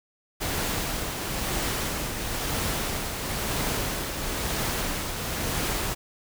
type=noise with tremolo; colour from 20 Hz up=pink; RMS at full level=-27 dBFS; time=0.4-5.95 s; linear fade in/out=20 ms; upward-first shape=triangle; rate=1 Hz; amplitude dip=45%; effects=none